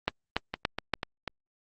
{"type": "two click trains", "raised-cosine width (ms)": 0.3, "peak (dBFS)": [-9, -15], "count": [4, 4], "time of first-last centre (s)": [[0.08, 0.937], [0.54, 1.277]], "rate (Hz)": [3.5, 4.07], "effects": ["Opus 24 kbps"]}